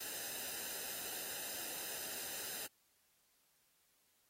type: noise with comb filter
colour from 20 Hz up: white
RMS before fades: -44 dBFS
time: 0-2.67 s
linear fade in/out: 10 ms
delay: 0.89 ms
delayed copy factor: -0.65
effects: white hiss -75 dBFS RMS until 4.29 s + AAC 48 kbps